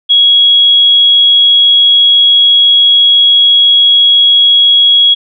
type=tone; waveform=sine; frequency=3322 Hz; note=G#7; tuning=in tune; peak=-3 dBFS; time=0.09-5.15 s; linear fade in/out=20 ms; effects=none